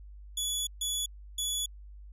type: tone bursts at uneven times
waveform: 20% pulse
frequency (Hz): 3411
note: G#7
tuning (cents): +46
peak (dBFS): -24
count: 3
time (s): 0.37-0.67 / 0.81-1.06 / 1.38-1.66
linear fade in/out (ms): 5
effects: added 50 Hz sine -45 dBFS peak until 2.12 s